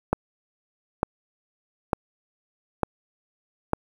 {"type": "click train", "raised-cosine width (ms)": 1, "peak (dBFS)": -6, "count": 5, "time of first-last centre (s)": [0.13, 3.734], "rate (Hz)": 1.11, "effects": ["7-bit"]}